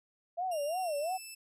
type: tone with vibrato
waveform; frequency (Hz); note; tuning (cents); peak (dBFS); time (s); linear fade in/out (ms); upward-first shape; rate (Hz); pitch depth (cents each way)
sine; 656; E5; -9; -31; 0.37-1.18; 20; sine; 2.9; 240
type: tone with pitch glide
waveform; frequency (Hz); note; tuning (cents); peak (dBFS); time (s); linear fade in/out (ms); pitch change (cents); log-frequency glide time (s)
10% pulse; 2794 to 2637; F7 to E7; 0 to 0; -36; 0.51-1.35; 10; -100; 0.69-1.16
effects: resampled to 32000 Hz